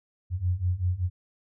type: beating tone pair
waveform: sine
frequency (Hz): 87.31 / 92.51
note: F2 / F#2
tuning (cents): 0 / 0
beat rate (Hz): 5.2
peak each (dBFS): -28 / -26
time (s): 0.3-1.1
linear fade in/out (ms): 50
effects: none